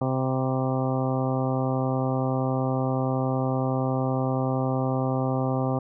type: harmonic tone with a mistuned harmonic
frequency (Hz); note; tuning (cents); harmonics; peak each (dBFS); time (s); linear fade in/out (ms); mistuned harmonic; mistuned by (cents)
130.7; C3; -1; 1 / 2 / 3 / 4 / 5 / 6 / 7 / 8 / 9; -26 / -28 / -34 / -31 / -34 / -33 / -39 / -40 / -38; 0.01-5.79; 5; 7; +60
effects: none